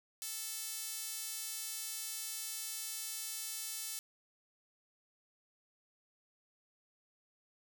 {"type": "tone with high-pass filter", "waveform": "sawtooth", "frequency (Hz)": 440, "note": "A4", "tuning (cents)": 0, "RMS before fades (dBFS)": -42, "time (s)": [0.22, 3.99], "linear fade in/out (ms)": 0, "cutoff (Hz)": 6200, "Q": 0.66, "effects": []}